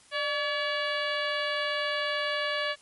harmonic tone with a mistuned harmonic, 570 Hz, C#5, 48 cents sharp, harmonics 1 / 2 / 3 / 4 / 5 / 6 / 7 / 8, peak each -32 / -35 / -32 / -37 / -36 / -38 / -41 / -42 dBFS, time 0.11-2.76 s, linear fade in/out 50 ms, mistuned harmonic 1, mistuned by +75 cents, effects white hiss -57 dBFS RMS until 2.81 s + MP3 48 kbps

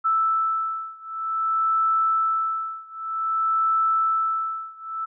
sine beating tone pair, 1318.5 / 1319.03 Hz, E6 / E6, 0 / +1 cents, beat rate 0.53 Hz, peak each -23 / -24 dBFS, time 0.04-5.06 s, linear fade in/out 20 ms, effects none

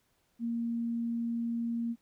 sine tone, 233.1 Hz, A#3, in tune, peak -30 dBFS, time 0.39-1.96 s, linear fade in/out 50 ms, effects pink hiss -73 dBFS RMS until 2.01 s

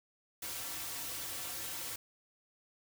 white noise with comb filter, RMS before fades -41 dBFS, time 0.42-1.96 s, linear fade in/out 5 ms, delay 4.8 ms, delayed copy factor -0.85, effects none

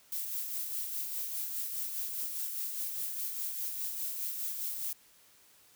violet noise with tremolo, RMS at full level -35 dBFS, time 0.12-4.93 s, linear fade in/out 2 ms, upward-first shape sine, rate 4.9 Hz, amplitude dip 40%, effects white hiss -62 dBFS RMS until 5.75 s

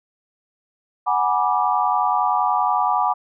sine chord, G# half-diminished seventh, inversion third, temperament equal with one note detuned, 740 / 830.6 / 974.7 / 1174.7 Hz, F#5 / G#5 / B5 / D6, 0 / 0 / -23 / 0 cents, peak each -22 dBFS, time 1.06-3.14 s, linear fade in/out 20 ms, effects none

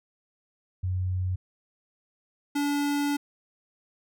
sine / square tone pair in turn, 92 / 287.8 Hz, F#2 / D4, -9 / -35 cents, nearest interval octave + minor sixth, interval 1974 cents, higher second, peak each -25 dBFS, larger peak neither, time 0.83-1.36 / 2.55-3.17 s, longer second, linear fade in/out 10 ms, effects none

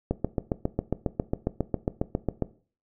click train, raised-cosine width 2 ms, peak -11 dBFS, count 18, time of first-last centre 0.11-2.423 s, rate 7.35 Hz, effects noise-tail reverb RT60 0.4 s tail -17 dB re dry

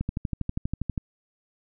click train, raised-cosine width 5 ms, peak -15 dBFS, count 13, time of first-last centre 0.01-0.978 s, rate 12.4 Hz, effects none

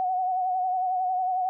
sine tone with vibrato, 740 Hz, F#5, in tune, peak -23 dBFS, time 0-1.49 s, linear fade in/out 0 ms, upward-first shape sine, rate 11 Hz, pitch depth 41 cents each way, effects none

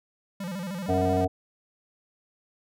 square tone with vibrato, 185 Hz, F#3, in tune, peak -32 dBFS, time 0.4-1.25 s, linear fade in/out 5 ms, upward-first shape square, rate 13 Hz, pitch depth 120 cents each way
harmonic tone, 92.5 Hz, F#2, in tune, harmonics 1 / 3 / 5 / 7 / 8, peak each -28 / -28 / -28 / -28 / -28 dBFS, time 0.88-1.28 s, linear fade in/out 20 ms
effects none

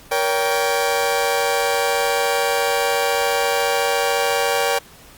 sawtooth chord, G diminished, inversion first, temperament just, 470.4 / 564.5 / 784 Hz, Bb4 / Db5 / G5, +16 / +31 / 0 cents, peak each -18 dBFS, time 0.11-4.79 s, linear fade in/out 10 ms, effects pink hiss -45 dBFS RMS until 5.17 s + Opus 48 kbps

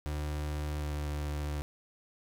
35% pulse tone with pitch glide, 75 to 73.84 Hz, D2 to D2, +37 to +10 cents, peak -31 dBFS, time 0.06-1.62 s, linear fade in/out 0 ms, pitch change -27 cents, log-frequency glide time 0.66-0.94 s, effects 11-bit

